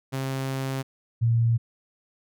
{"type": "tone pair in turn", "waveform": ["sawtooth", "sine"], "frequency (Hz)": [133.8, 115.91], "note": ["C3", "A#2"], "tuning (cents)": [39, -9], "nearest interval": "major second", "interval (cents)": 248, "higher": "first", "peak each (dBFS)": [-23, -18], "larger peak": "second", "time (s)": [[0.12, 0.83], [1.21, 1.58]], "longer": "first", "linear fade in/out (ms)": 20, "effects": []}